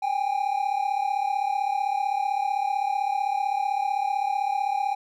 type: tone pair together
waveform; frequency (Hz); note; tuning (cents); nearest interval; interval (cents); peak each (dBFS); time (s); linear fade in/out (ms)
triangle; 784 / 819.7; G5 / G#5; 0 / -23; minor second; 77; -24; 0.02-4.95; 10
effects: none